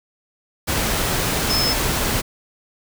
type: tone in noise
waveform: sine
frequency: 5210 Hz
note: E8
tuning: 21 cents flat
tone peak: -19 dBFS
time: 1.49-1.74 s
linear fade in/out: 20 ms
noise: pink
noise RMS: -21 dBFS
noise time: 0.67-2.22 s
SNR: -1 dB
effects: none